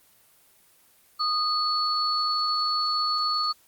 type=tone pair together; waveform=sine; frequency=1239 / 4419 Hz; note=D#6 / C#8; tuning=-8 / -6 cents; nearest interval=octave + minor seventh; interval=2202 cents; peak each=-25 dBFS; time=1.19-3.53 s; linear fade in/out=20 ms; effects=white hiss -59 dBFS RMS until 3.67 s + Opus 24 kbps